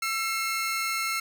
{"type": "tone pair together", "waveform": "sawtooth", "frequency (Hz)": [1338.6, 2154], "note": ["E6", "C7"], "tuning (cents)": [26, 50], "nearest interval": "minor sixth", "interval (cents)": 824, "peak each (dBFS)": -26, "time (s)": [0.02, 1.2], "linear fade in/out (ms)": 5, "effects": []}